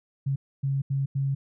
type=tone bursts at uneven times; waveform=sine; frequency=137.1 Hz; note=C#3; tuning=19 cents flat; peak=-23 dBFS; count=4; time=0.26-0.36 / 0.63-0.82 / 0.9-1.06 / 1.15-1.35 s; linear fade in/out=10 ms; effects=none